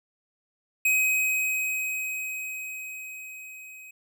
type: tone with level ramp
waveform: square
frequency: 2528 Hz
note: D#7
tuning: 27 cents sharp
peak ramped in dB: -20 to -44 dBFS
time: 0.85-3.91 s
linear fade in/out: 5 ms
effects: none